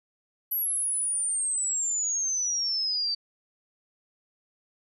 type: exponential sweep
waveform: sine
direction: down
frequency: 11820 to 4604 Hz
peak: -25 dBFS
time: 0.51-3.15 s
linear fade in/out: 10 ms
effects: none